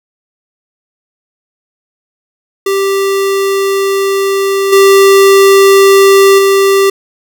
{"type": "tone with level steps", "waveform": "square", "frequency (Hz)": 392, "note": "G4", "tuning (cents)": 0, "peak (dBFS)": [-10, -3, -6], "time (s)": [2.66, 6.9], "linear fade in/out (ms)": 5, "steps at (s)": [4.72, 6.38], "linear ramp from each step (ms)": 10, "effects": []}